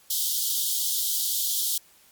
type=high-pass noise; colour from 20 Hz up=white; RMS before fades=-26 dBFS; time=0.1-1.78 s; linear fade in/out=5 ms; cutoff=3100 Hz; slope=96 dB/octave; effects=white hiss -57 dBFS RMS until 2.11 s + Opus 48 kbps